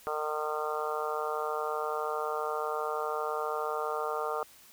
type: harmonic tone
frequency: 152.4 Hz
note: D#3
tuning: 36 cents flat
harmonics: 3 / 4 / 5 / 6 / 7 / 8 / 9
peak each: -35 / -38 / -38 / -41 / -41 / -36 / -41 dBFS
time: 0.07-4.43 s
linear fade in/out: 0 ms
effects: white hiss -56 dBFS RMS until 4.72 s